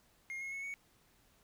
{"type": "tone with pitch steps", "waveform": "triangle", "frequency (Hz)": [2134, 2165, 2197, 2228], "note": ["C7", "C#7", "C#7", "C#7"], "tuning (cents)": [34, -41, -16, 8], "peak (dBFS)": -38, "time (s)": [0.3, 0.74], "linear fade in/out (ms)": 0, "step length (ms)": 110, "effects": ["pink hiss -69 dBFS RMS until 1.43 s"]}